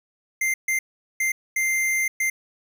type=tone bursts at uneven times; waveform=square; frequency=2091 Hz; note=C7; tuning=2 cents flat; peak=-21 dBFS; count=5; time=0.41-0.54 / 0.68-0.79 / 1.2-1.32 / 1.56-2.08 / 2.2-2.3 s; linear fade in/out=5 ms; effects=none